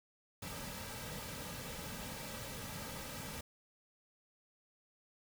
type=noise with comb filter; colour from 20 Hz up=pink; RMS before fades=-45 dBFS; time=0.42-3.41 s; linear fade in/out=5 ms; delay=2.8 ms; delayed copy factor=-0.6; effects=none